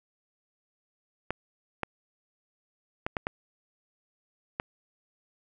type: clicks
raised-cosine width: 0.5 ms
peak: -14 dBFS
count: 6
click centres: 1.306 / 1.833 / 3.065 / 3.168 / 3.269 / 4.599 s
effects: none